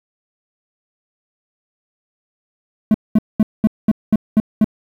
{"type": "tone bursts", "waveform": "triangle", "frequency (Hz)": 216, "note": "A3", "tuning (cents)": -32, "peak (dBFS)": -6, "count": 8, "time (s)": [2.91, 4.644], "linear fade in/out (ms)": 2, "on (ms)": 33, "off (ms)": 210, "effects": ["8-bit"]}